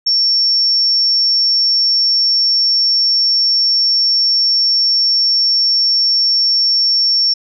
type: tone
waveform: sine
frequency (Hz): 5460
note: F8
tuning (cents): -40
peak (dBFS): -10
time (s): 0.06-7.34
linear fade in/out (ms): 10
effects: none